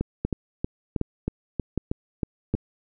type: two click trains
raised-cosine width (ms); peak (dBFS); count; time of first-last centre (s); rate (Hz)
3; -12 / -11; 9 / 4; 0.01-2.55 / 0.25-2.54; 3.15 / 1.31
effects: none